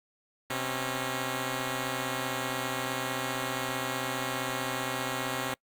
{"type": "tone pair together", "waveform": "5% pulse", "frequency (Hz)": [128.6, 272.5], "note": ["C3", "C#4"], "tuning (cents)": [-30, -29], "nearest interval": "octave + minor second", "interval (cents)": 1301, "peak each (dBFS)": -22, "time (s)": [0.5, 5.54], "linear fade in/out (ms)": 2, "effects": ["noise-tail reverb RT60 0.1 s tail -26 dB re dry", "Opus 48 kbps"]}